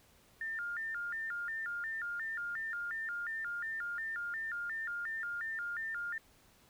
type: tone with vibrato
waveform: sine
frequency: 1592 Hz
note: G6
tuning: 26 cents sharp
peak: -36 dBFS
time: 0.41-6.18 s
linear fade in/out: 2 ms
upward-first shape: square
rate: 2.8 Hz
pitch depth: 210 cents each way
effects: pink hiss -65 dBFS RMS until 6.69 s